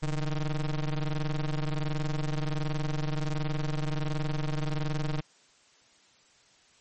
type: ring-modulated tone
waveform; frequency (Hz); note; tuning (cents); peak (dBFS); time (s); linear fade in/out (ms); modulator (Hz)
square; 77.78; D#2; 0; -25; 0.02-5.21; 10; 67.1
effects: white hiss -61 dBFS RMS until 6.8 s + MP3 32 kbps